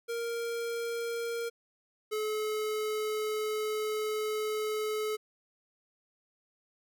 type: tone pair in turn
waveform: square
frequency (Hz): 466.2 / 429.3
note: A#4 / A4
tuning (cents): 0 / -43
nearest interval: minor second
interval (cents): 143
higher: first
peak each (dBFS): -33 / -31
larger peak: second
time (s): 0.08-1.5 / 2.11-5.17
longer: second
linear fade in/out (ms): 20
effects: none